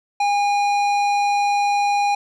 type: tone with tanh clipping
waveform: triangle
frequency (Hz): 814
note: G#5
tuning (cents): -35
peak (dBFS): -18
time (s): 0.2-2.15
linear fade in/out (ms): 5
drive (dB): 18
effects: none